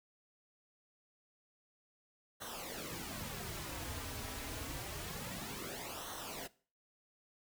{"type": "noise with flanger", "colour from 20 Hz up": "pink", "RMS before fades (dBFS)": -44, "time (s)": [2.4, 6.48], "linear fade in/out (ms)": 20, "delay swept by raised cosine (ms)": [0.41, 5.71], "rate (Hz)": 0.27, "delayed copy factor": -0.75, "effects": ["noise-tail reverb RT60 0.4 s tail -20 dB re dry"]}